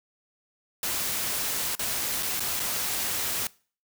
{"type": "noise with dropouts", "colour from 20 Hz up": "white", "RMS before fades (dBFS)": -29, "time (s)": [0.83, 3.47], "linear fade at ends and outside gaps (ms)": 1, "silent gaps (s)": [[1.752, 1.793], [2.226, 2.23], [2.396, 2.404], [2.596, 2.601]], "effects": ["noise-tail reverb RT60 0.4 s tail -22 dB re dry"]}